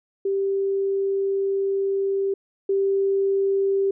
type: tone pair in turn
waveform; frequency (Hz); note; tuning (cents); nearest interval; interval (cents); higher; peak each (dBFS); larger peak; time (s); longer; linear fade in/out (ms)
sine; 392 / 392; G4 / G4; 0 / 0; unison; 0; neither; -20 / -18; second; 0.25-2.34 / 2.69-3.91; first; 5
effects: none